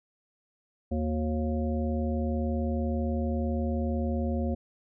harmonic tone with a mistuned harmonic, 77.8 Hz, D#2, in tune, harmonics 1 / 3 / 5 / 7 / 9, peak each -29 / -30 / -38 / -36 / -41 dBFS, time 0.91-4.55 s, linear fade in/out 10 ms, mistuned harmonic 5, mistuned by -100 cents, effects none

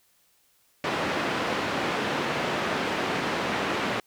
pink band-pass noise, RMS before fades -28 dBFS, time 0.84-4 s, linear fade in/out 2 ms, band 230 to 2800 Hz, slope 12 dB/octave, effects white hiss -65 dBFS RMS until 4.06 s

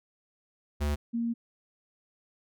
square / sine tone pair in turn, 73.42 / 233.1 Hz, D2 / A#3, 0 / 0 cents, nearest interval octave + minor sixth, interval 2000 cents, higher second, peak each -27 dBFS, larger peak neither, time 0.8-0.96 / 1.13-1.34 s, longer second, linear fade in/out 20 ms, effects none

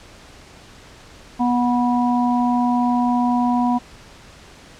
harmonic tone, 244.1 Hz, B3, 20 cents flat, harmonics 1 / 3 / 4, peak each -17 / -22 / -23 dBFS, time 1.39-3.79 s, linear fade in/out 20 ms, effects pink hiss -44 dBFS RMS until 4.79 s + low-pass 7000 Hz 12 dB/octave

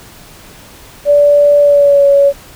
sine tone with pitch glide, 580 to 561.9 Hz, D5 to C#5, -22 to +23 cents, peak -4 dBFS, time 1.05-2.33 s, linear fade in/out 50 ms, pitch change -55 cents, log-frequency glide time 1.6-2.05 s, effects pink hiss -37 dBFS RMS until 2.55 s

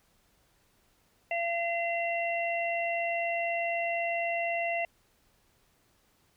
harmonic tone, 682 Hz, F5, 41 cents flat, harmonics 1 / 3 / 4, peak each -30 / -34 / -35 dBFS, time 1.31-4.85 s, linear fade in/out 2 ms, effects pink hiss -68 dBFS RMS until 6.36 s

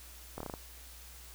slowing click train, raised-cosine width 1 ms, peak -25 dBFS, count 6, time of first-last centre 0.38-0.539 s, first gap 24 ms, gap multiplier 1.14, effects added 60 Hz sine -52 dBFS peak until 1.34 s + white hiss -53 dBFS RMS until 1.34 s

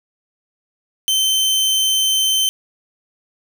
sawtooth tone, 3091 Hz, G7, 25 cents flat, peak -11 dBFS, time 1.08-2.49 s, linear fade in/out 0 ms, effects none

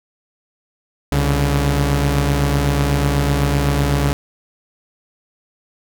sawtooth tone pair together, 67.2 / 142.39 Hz, C2 / C#3, +47 / +47 cents, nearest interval octave + minor second, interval 1300 cents, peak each -14 / -13 dBFS, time 1.12-4.13 s, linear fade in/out 0 ms, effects none

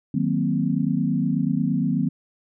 sine chord, C half-diminished seventh, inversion first, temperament equal with one note detuned, 155.03 / 185 / 233.1 / 261.6 Hz, Eb3 / Gb3 / Bb3 / C4, -6 / 0 / 0 / 0 cents, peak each -25 dBFS, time 0.14-2.09 s, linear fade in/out 5 ms, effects none

